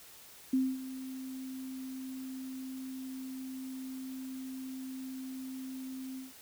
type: tone with ADSR envelope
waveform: sine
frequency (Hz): 261.4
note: C4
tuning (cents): -1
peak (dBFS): -24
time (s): 0.53-6.33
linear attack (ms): 6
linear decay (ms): 240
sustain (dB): -15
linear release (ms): 150
effects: white hiss -54 dBFS RMS until 6.41 s